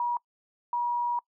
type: tone pair in turn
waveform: sine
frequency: 960 / 960 Hz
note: B5 / B5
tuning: -49 / -49 cents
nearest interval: unison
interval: 0 cents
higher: neither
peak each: -25 dBFS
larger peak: neither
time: 0-0.17 / 0.73-1.19 s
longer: second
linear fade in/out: 2 ms
effects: noise-tail reverb RT60 0.1 s tail -24 dB re dry